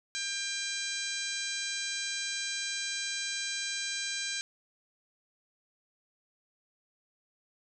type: harmonic tone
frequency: 797 Hz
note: G5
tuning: 28 cents sharp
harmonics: 2 / 3 / 4 / 5 / 6 / 7 / 8 / 9 / 10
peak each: -40 / -40 / -43 / -38 / -44 / -43 / -40 / -47 / -44 dBFS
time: 0.15-4.41 s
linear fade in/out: 0 ms
effects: none